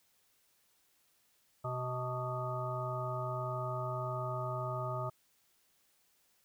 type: harmonic tone with a mistuned harmonic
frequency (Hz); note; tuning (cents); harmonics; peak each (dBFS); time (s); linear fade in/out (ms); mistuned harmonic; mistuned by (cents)
126.2; B2; +38; 1 / 3 / 5 / 7 / 9 / 10; -38 / -46 / -40 / -45 / -47 / -41; 1.64-5.1; 10; 10; -34
effects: white hiss -72 dBFS RMS until 6.44 s